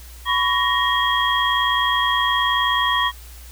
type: tone cluster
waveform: sine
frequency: 1000 / 1119 / 1872 / 3264 Hz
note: B5 / C#6 / A#6 / G#7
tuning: +21 / +16 / +7 / -31 cents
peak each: -22 dBFS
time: 0.25-3.12 s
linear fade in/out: 50 ms
effects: added 60 Hz sine -38 dBFS peak until 3.51 s + white hiss -45 dBFS RMS until 3.51 s